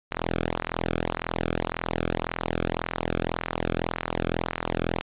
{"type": "tone with flanger", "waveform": "sawtooth", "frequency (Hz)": 41.94, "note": "E1", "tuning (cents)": 31, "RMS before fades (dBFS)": -29, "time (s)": [0.11, 5.01], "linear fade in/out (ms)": 0, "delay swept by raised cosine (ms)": [0.23, 1.06], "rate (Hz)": 1.8, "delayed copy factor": -0.95, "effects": ["resampled to 8000 Hz", "9-bit"]}